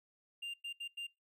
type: tone bursts at uneven times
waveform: triangle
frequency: 2794 Hz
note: F7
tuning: in tune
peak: -38 dBFS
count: 4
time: 0.42-0.54 / 0.64-0.73 / 0.8-0.88 / 0.97-1.07 s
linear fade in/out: 10 ms
effects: noise-tail reverb RT60 0.2 s tail -23 dB re dry